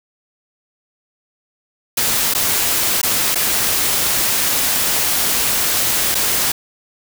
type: noise with dropouts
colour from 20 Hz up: white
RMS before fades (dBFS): -17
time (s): 1.97-6.52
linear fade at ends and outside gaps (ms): 5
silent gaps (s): 2.338-2.348 / 3.016-3.031 / 3.347-3.355 / 6.146-6.151
effects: none